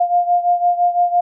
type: beating tone pair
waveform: sine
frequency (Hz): 703 / 708.9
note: F5 / F5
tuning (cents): +11 / +26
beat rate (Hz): 5.9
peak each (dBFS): -14 / -18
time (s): 0-1.21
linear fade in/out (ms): 10
effects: none